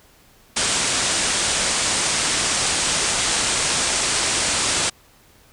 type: low-pass noise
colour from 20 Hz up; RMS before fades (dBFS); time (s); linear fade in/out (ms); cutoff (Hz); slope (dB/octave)
white; -21; 0.56-4.9; 10; 9400; 96
effects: pink hiss -53 dBFS RMS until 5.52 s